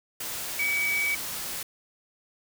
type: tone in noise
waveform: sine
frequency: 2276 Hz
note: C#7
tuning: 45 cents sharp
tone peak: -24 dBFS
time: 0.59-1.15 s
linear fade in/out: 5 ms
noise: white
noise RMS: -34 dBFS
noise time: 0.2-1.63 s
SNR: +7 dB
effects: none

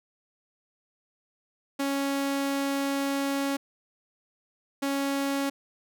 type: tone pair in turn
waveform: sawtooth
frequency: 277.2 / 277.2 Hz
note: C#4 / C#4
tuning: 0 / 0 cents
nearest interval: unison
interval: 0 cents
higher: neither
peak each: -22 dBFS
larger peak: neither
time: 1.79-3.57 / 4.82-5.5 s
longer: first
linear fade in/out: 10 ms
effects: none

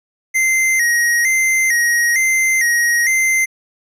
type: tone with vibrato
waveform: square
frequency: 1981 Hz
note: B6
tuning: 5 cents sharp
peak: -13 dBFS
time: 0.34-3.46 s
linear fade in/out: 20 ms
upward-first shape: square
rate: 1.1 Hz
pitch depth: 83 cents each way
effects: resampled to 32000 Hz

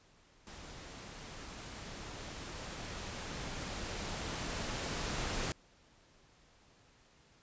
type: noise with level ramp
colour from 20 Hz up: pink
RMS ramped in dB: -50 to -36 dBFS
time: 0.47-5.52 s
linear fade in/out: 0 ms
effects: pink hiss -65 dBFS RMS until 7.42 s + resampled to 16000 Hz

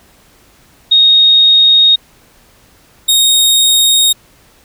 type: tone pair in turn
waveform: sine / sawtooth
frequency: 3729 / 3729 Hz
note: A#7 / A#7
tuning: 0 / 0 cents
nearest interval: unison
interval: 0 cents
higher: neither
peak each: -4 dBFS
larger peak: neither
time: 0.91-1.96 / 3.08-4.13 s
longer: neither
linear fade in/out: 10 ms
effects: pink hiss -47 dBFS RMS until 4.64 s

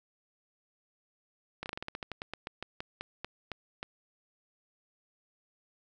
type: slowing click train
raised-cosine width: 0.3 ms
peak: -21 dBFS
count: 19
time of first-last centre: 1.63-3.829 s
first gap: 29 ms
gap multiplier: 1.15
effects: none

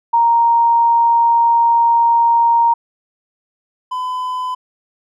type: tone pair in turn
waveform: sine / triangle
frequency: 932.3 / 1009.1 Hz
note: A#5 / B5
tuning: 0 / +37 cents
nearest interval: minor second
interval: 137 cents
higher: second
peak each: -9 / -17 dBFS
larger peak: first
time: 0.13-2.74 / 3.91-4.55 s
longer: first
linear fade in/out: 10 ms
effects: none

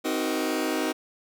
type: chord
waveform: sawtooth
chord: C half-diminished seventh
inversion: none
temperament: just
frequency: 261.6 / 314 / 376.7 / 470.9 Hz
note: C4 / Eb4 / Gb4 / Bb4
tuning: 0 / +16 / +31 / +18 cents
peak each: -27 / -24 / -28 / -29 dBFS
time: 0.04-0.93 s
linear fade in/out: 20 ms
effects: none

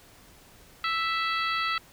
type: harmonic tone with a mistuned harmonic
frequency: 659.3 Hz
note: E5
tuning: in tune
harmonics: 2 / 3 / 4 / 5 / 6 / 7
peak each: -28 / -32 / -34 / -36 / -38 / -39 dBFS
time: 0.84-1.78 s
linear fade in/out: 2 ms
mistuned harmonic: 7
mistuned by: -42 cents
effects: pink hiss -54 dBFS RMS until 1.92 s

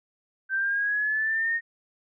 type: linear sweep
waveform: sine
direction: up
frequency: 1549 to 1858 Hz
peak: -23 dBFS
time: 0.49-1.61 s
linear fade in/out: 50 ms
effects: none

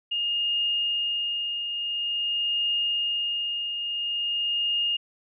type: tone with tremolo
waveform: sine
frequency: 2838 Hz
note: F7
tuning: 27 cents sharp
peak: -22 dBFS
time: 0.11-4.97 s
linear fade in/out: 10 ms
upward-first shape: triangle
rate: 0.48 Hz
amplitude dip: 50%
effects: none

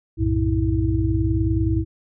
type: tone cluster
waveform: sine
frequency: 63 / 93.6 / 112.9 / 324.1 Hz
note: B1 / F#2 / A2 / E4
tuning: +35 / +20 / +45 / -29 cents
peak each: -23 dBFS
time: 0.17-1.85 s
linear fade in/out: 50 ms
effects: none

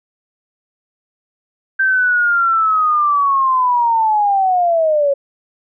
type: linear sweep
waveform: sine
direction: down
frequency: 1568 to 549 Hz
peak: -11 dBFS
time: 1.79-5.14 s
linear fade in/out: 10 ms
effects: none

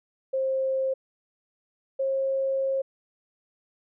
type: tone pair in turn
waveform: sine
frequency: 530 / 537.7 Hz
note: C5 / C5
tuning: +22 / +47 cents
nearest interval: unison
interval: 25 cents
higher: second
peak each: -23 dBFS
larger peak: neither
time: 0.33-0.94 / 1.99-2.82 s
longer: second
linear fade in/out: 10 ms
effects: none

